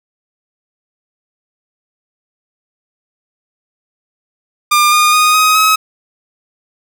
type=tone with pitch steps; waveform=sawtooth; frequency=1200 / 1218.9 / 1238 / 1257.5 / 1277.2 Hz; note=D6 / D#6 / D#6 / D#6 / D#6; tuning=+37 / -36 / -9 / +18 / +45 cents; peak=-4 dBFS; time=4.71-5.76 s; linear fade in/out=10 ms; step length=210 ms; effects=none